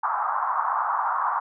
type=band-pass noise; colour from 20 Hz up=pink; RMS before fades=-25 dBFS; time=0.03-1.4 s; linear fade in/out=10 ms; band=820 to 1300 Hz; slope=48 dB/octave; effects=none